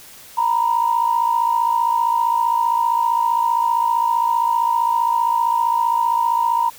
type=tone pair together; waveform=sine; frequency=930.7 / 986 Hz; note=A#5 / B5; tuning=-3 / -3 cents; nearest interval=minor second; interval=100 cents; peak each=-16 / -19 dBFS; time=0.37-6.7 s; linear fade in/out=10 ms; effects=tanh soft clip ceiling -7 dBFS + white hiss -42 dBFS RMS until 6.78 s